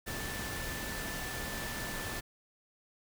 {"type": "tone in noise", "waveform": "sine", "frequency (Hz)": 1760, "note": "A6", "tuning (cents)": 0, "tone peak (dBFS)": -43, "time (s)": [0.06, 2.21], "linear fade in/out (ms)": 20, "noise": "pink", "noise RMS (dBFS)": -39, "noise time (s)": [0.06, 2.21], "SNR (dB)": -7, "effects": []}